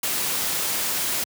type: noise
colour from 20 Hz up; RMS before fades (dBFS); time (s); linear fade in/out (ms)
white; -25; 0.03-1.24; 5
effects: high-pass 100 Hz 12 dB/octave